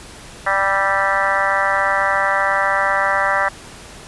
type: harmonic tone with a mistuned harmonic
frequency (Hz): 196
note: G3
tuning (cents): 0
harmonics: 3 / 4 / 5 / 6 / 7 / 8 / 9 / 10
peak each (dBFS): -23 / -23 / -23 / -23 / -23 / -23 / -23 / -23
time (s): 0.46-3.49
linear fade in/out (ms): 10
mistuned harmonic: 7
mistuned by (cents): -33
effects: pink hiss -38 dBFS RMS until 4.07 s + resampled to 24000 Hz